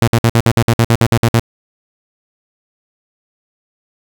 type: tone bursts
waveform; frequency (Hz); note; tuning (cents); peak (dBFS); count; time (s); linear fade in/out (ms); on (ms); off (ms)
sawtooth; 116.1; A#2; -7; -4; 13; 0.02-1.395; 0; 55; 55
effects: 7-bit